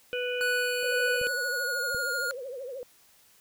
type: harmonic tone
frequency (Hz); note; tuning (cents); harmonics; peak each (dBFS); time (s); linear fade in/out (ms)
493.9; B4; 0; 1 / 3 / 5 / 6; -30 / -36 / -36 / -38; 0.13-1.27; 0
type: tone with pitch glide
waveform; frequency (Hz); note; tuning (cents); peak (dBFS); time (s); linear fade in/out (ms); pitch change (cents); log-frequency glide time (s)
square; 1480 to 1424.6; F#6 to F6; 0 to +34; -29; 0.41-2.31; 0; -66; 1.11-2.06
type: tone with vibrato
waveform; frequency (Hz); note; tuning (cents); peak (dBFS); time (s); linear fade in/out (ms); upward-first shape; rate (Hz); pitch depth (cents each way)
sine; 518; C5; -17; -35; 0.83-2.83; 0; triangle; 13; 160
type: clicks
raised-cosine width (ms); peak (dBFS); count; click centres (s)
5; -32; 2; 1.214 / 1.947
effects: white hiss -60 dBFS RMS until 3.4 s